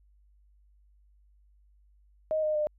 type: tone with pitch steps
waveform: sine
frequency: 625 / 613.9 / 603 Hz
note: D#5 / D#5 / D5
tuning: +8 / -23 / +46 cents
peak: -25 dBFS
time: 2.31-2.67 s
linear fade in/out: 0 ms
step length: 120 ms
effects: added 50 Hz sine -59 dBFS peak until 2.78 s